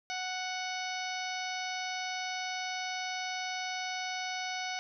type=harmonic tone; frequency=740 Hz; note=F#5; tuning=in tune; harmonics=1 / 2 / 3 / 4 / 5 / 6 / 7 / 8; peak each=-38 / -42 / -40 / -45 / -45 / -46 / -46 / -46 dBFS; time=0.1-4.79 s; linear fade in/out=0 ms; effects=none